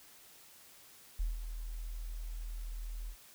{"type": "tone with ADSR envelope", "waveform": "sine", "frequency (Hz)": 40.31, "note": "E1", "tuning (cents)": -38, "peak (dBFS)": -29, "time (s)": [1.19, 3.16], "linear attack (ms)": 11, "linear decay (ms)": 170, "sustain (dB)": -9, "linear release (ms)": 74, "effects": ["white hiss -58 dBFS RMS until 3.34 s"]}